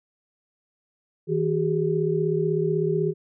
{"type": "tone cluster", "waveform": "sine", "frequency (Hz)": [160.7, 376, 412.1], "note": ["E3", "F#4", "G#4"], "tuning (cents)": [-44, 28, -13], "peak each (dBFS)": -25, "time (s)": [1.27, 3.14], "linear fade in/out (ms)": 50, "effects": []}